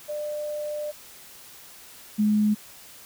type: tone pair in turn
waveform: sine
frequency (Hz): 597 / 211.1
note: D5 / G#3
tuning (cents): +28 / +29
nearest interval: octave + tritone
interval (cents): 1799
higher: first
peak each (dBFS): -28 / -18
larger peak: second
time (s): 0.08-0.92 / 2.18-2.55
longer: first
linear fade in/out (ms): 20
effects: white hiss -47 dBFS RMS until 3.05 s